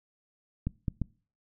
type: clicks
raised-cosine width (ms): 5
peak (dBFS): -17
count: 3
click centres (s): 0.67 / 0.882 / 1.017
effects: noise-tail reverb RT60 0.4 s tail -23 dB re dry